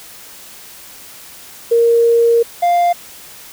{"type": "tone pair in turn", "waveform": ["sine", "triangle"], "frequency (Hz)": [466.2, 698.5], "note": ["A#4", "F5"], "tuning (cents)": [0, 0], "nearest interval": "perfect fifth", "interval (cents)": 700, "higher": "second", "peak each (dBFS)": -8, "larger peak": "neither", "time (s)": [[1.71, 2.43], [2.62, 2.93]], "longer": "first", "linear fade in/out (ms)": 10, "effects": ["white hiss -37 dBFS RMS until 3.52 s"]}